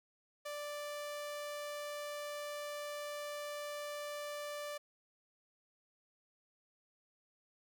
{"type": "tone", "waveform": "sawtooth", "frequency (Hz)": 587.3, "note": "D5", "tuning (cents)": 0, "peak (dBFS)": -37, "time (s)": [0.45, 4.78], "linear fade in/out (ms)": 10, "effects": []}